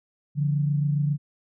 sine tone pair together, 144.72 / 172.1 Hz, D3 / F3, -25 / -25 cents, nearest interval minor third, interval 300 cents, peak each -21 / -30 dBFS, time 0.35-1.18 s, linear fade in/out 50 ms, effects none

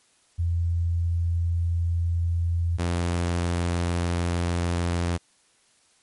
sine / sawtooth tone pair in turn, 85.1 / 86.64 Hz, F2 / F2, -44 / -13 cents, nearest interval unison, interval 31 cents, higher second, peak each -21 / -19 dBFS, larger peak second, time 0.38-2.78 / 2.78-5.18 s, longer neither, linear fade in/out 20 ms, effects white hiss -62 dBFS RMS until 6.02 s + MP3 48 kbps

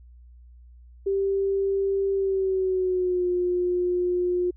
sine tone with pitch glide, 392 to 357.4 Hz, G4 to F4, 0 to +40 cents, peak -21 dBFS, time 1.06-4.51 s, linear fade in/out 10 ms, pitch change -160 cents, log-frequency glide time 2.13-3.27 s, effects added 60 Hz sine -46 dBFS peak until 4.56 s

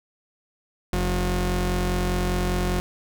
sawtooth tone pair together, 45 / 180 Hz, F#1 / F#3, -47 / -47 cents, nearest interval 2 octaves, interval 2400 cents, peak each -20 dBFS, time 0.93-2.8 s, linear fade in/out 0 ms, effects none

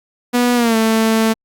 sawtooth tone with pitch glide, 244 to 222.5 Hz, B3 to A3, -21 to +20 cents, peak -8 dBFS, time 0.33-1.34 s, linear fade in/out 20 ms, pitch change -159 cents, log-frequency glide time 0.55-0.76 s, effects Opus 48 kbps

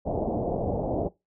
white low-pass noise, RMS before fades -28 dBFS, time 0.05-1.09 s, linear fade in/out 20 ms, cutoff 730 Hz, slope 48 dB/octave, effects noise-tail reverb RT60 0.2 s tail -20 dB re dry

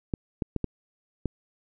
clicks, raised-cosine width 3 ms, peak -14 dBFS, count 5, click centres 0.138 / 0.422 / 0.563 / 0.643 / 1.257 s, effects none

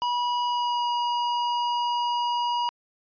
square tone with pitch glide, 971 to 960.4 Hz, B5 to B5, -30 to -49 cents, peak -24 dBFS, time 0.02-2.69 s, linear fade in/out 0 ms, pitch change -19 cents, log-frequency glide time 0.45-0.9 s, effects resampled to 11025 Hz

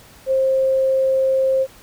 sine tone, 530 Hz, C5, 22 cents sharp, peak -14 dBFS, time 0.26-1.67 s, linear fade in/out 50 ms, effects pink hiss -46 dBFS RMS until 1.82 s

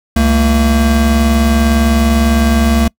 square tone pair together, 69 / 226.9 Hz, C#2 / A#3, -7 / -47 cents, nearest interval octave + major sixth, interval 2060 cents, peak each -12 dBFS, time 0.16-2.88 s, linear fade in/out 5 ms, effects noise-tail reverb RT60 0.1 s tail -26 dB re dry

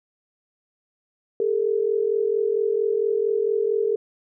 sine tone pair together, 408.3 / 452.7 Hz, G#4 / A4, -29 / +49 cents, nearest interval major second, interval 178 cents, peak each -22 dBFS, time 1.4-3.96 s, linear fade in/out 2 ms, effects none

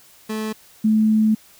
30% pulse / sine tone pair in turn, 217.1 / 217.1 Hz, A3 / A3, -23 / -23 cents, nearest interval unison, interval 0 cents, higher neither, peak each -21 / -13 dBFS, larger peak second, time 0.29-0.53 / 0.84-1.35 s, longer second, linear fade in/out 10 ms, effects white hiss -50 dBFS RMS until 1.59 s

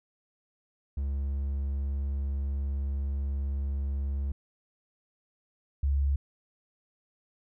triangle / sine tone pair in turn, 69.3 / 69.69 Hz, C#2 / C#2, 0 / +10 cents, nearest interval unison, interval 10 cents, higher second, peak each -26 / -23 dBFS, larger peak second, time 0.97-4.32 / 5.83-6.16 s, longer first, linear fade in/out 5 ms, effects none

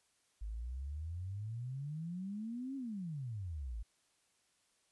sine exponential two-way sweep, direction up then down, 50.4 to 277.2 to 50.4 Hz, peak -39 dBFS, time 0.41-3.83 s, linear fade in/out 10 ms, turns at 2.76 s, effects white hiss -75 dBFS RMS until 4.91 s + resampled to 24000 Hz

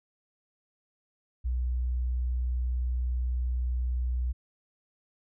sine tone, 61.74 Hz, B1, in tune, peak -26 dBFS, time 1.44-4.33 s, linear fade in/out 20 ms, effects none

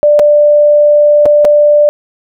sine tone with dropouts, 591 Hz, D5, 11 cents sharp, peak -3 dBFS, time 0.03-1.89 s, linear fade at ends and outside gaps 0 ms, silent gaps 0.192-0.196 / 1.256-1.261 / 1.447-1.451 s, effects none

